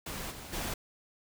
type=noise with level steps; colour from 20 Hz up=pink; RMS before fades=-39 / -45 / -36 dBFS; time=0.06-0.74 s; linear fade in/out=5 ms; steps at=0.3 / 0.52 s; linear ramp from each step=20 ms; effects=none